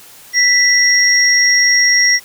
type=tone pair together; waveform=sine; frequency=1975.5 / 5599 Hz; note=B6 / F8; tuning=0 / +4 cents; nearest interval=octave + tritone; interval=1804 cents; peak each=-11 dBFS; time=0.33-2.2 s; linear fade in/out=50 ms; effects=white hiss -40 dBFS RMS until 2.24 s